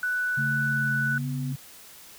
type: tone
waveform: sine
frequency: 1486 Hz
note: F#6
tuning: 7 cents sharp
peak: -24 dBFS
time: 0.03-1.18 s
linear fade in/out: 2 ms
type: tone with vibrato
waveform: sine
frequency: 138.59 Hz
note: C#3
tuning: in tune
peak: -28 dBFS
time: 0.37-1.56 s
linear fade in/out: 10 ms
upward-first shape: sine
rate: 1.3 Hz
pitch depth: 16 cents each way
type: tone with pitch glide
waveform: sine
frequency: 220.4 to 250.3 Hz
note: A3 to B3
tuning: +3 to +23 cents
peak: -33 dBFS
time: 0.38-1.53 s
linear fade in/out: 10 ms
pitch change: +220 cents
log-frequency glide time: 1.08-1.27 s
effects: white hiss -48 dBFS RMS until 2.18 s